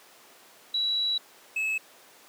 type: tone pair in turn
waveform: sine / triangle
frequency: 3914 / 2591 Hz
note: B7 / E7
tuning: -16 / -30 cents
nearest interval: perfect fifth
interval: 714 cents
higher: first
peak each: -24 dBFS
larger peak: neither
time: 0.74-1.18 / 1.56-1.78 s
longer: first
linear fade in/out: 5 ms
effects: pink hiss -53 dBFS RMS until 2.28 s + high-pass 400 Hz 12 dB/octave